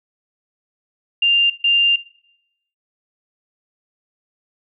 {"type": "tone bursts at uneven times", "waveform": "sine", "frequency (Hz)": 2794, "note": "F7", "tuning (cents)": 0, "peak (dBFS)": -12, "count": 2, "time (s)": [[1.22, 1.5], [1.64, 1.96]], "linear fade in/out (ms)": 5, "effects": ["noise-tail reverb RT60 0.8 s tail -19 dB re dry"]}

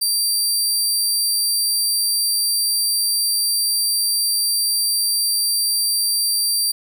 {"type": "tone", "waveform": "20% pulse", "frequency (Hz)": 4699, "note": "D8", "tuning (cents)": 0, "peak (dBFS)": -11, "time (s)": [0.01, 6.72], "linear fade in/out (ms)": 10, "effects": []}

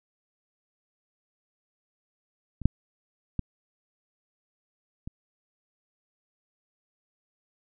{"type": "clicks", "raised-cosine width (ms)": 5, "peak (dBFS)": [-25, -6, -15, -24], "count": 4, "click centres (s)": [2.617, 2.656, 3.393, 5.075], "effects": []}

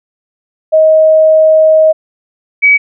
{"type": "tone pair in turn", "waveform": "sine", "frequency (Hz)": [630, 2274], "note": ["D#5", "C#7"], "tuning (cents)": [21, 44], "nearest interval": "octave + minor seventh", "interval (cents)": 2223, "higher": "second", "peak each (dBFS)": -3, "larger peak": "neither", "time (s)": [[0.72, 1.93], [2.62, 2.78]], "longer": "first", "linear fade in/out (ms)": 20, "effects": []}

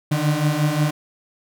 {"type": "beating tone pair", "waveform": "35% pulse", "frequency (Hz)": [146.83, 152.43], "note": ["D3", "D#3"], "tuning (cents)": [0, -35], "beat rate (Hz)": 5.6, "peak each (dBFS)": [-20, -18], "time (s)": [0.11, 0.91], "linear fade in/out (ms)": 10, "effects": []}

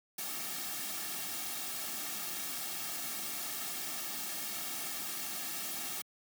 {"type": "noise with comb filter", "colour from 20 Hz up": "white", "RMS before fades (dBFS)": -39, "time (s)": [0.18, 6.02], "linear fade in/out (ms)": 5, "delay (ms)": 2, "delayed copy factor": -0.7, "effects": ["high-pass 150 Hz 12 dB/octave"]}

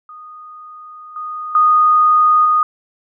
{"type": "tone with level steps", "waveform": "sine", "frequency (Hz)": 1236, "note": "D#6", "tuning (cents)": -12, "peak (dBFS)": [-33, -23, -8, -10], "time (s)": [0.09, 2.63], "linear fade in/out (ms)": 2, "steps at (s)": [1.16, 1.55, 2.45], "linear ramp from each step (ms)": 2, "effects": []}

